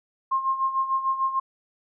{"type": "tone with tremolo", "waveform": "sine", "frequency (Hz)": 1065, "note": "C6", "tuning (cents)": 30, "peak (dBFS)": -19, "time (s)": [0.31, 1.4], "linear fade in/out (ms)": 10, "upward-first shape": "sine", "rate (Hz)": 6.7, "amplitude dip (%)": 70, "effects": []}